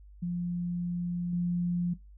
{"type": "tone with level steps", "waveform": "sine", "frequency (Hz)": 175.2, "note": "F3", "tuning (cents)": 6, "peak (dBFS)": [-29, -26], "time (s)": [0.22, 1.94], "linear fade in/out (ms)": 10, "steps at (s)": 1.33, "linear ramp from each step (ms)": 2, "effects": ["noise-tail reverb RT60 0.2 s tail -18 dB re dry", "added 50 Hz sine -49 dBFS peak until 2.17 s"]}